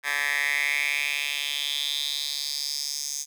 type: tone with high-pass filter sweep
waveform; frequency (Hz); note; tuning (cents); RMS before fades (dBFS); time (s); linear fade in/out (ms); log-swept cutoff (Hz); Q
10% pulse; 144; D3; -34; -28; 0.03-3.26; 50; 1600 to 6300; 4.6
effects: none